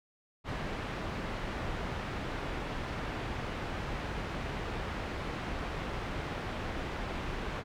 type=low-pass noise; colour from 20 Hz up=pink; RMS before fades=-37 dBFS; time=0.44-7.64 s; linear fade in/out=50 ms; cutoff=2500 Hz; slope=12 dB/octave; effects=none